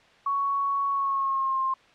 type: tone with pitch glide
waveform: sine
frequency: 1114 to 1059.4 Hz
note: C#6 to C6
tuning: +8 to +21 cents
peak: -23 dBFS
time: 0.26-1.74 s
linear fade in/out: 5 ms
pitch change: -87 cents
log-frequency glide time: 0.9-1.61 s
effects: white hiss -56 dBFS RMS until 1.94 s + low-pass 3000 Hz 12 dB/octave